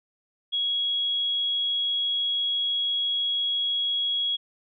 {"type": "tone", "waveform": "sine", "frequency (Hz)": 3322, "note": "G#7", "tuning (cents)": 0, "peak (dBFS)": -23, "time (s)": [0.52, 4.37], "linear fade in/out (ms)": 20, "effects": []}